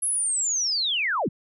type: linear sweep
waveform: sine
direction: down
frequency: 10980 to 97.3 Hz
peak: -22 dBFS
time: 0.02-1.29 s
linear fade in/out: 10 ms
effects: none